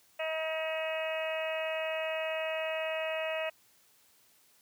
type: harmonic tone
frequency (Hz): 318.3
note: D#4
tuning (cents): +39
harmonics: 2 / 3 / 4 / 5 / 6 / 7 / 8 / 9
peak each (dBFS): -33 / -45 / -45 / -48 / -42 / -47 / -39 / -44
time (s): 0.19-3.5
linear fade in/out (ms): 10
effects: white hiss -65 dBFS RMS until 4.61 s + high-pass 60 Hz 12 dB/octave